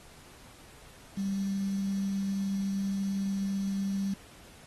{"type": "tone with quantisation", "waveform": "sine", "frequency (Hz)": 196, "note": "G3", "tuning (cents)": 0, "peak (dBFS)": -28, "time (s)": [1.17, 4.14], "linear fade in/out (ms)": 5, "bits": 8, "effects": ["pink hiss -54 dBFS RMS until 4.66 s", "AAC 32 kbps"]}